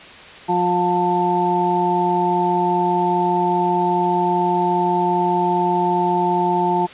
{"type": "harmonic tone", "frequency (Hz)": 177.5, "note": "F3", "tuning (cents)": 28, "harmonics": [1, 2, 4, 5], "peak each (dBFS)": [-24, -21, -23, -18], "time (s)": [0.48, 6.87], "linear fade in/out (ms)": 20, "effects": ["white hiss -39 dBFS RMS until 6.93 s", "resampled to 8000 Hz"]}